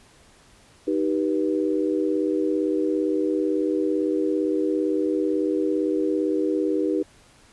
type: chord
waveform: sine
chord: Eb augmented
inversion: none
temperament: just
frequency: 311.1 / 388.9 / 486.1 Hz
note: Eb4 / G4 / B4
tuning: 0 / -14 / -28 cents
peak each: -23 / -25 / -27 dBFS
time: 0.87-7.03 s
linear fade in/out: 10 ms
effects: pink hiss -54 dBFS RMS until 7.52 s + resampled to 24000 Hz